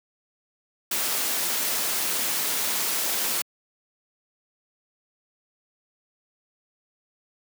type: noise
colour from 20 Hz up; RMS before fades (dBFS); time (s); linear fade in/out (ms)
white; -26; 0.91-3.42; 5
effects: high-pass 200 Hz 12 dB/octave